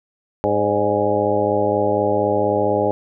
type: harmonic tone with a mistuned harmonic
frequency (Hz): 103.83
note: G#2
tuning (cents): 0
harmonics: 1 / 2 / 3 / 4 / 5 / 6 / 7 / 8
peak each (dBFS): -28 / -28 / -25 / -22 / -21 / -22 / -30 / -23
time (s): 0.44-2.91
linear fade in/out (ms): 0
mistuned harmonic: 6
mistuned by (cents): -55
effects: none